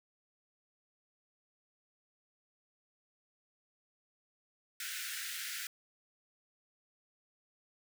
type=high-pass noise; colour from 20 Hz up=pink; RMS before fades=-41 dBFS; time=4.8-5.67 s; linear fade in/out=2 ms; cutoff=1400 Hz; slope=96 dB/octave; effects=none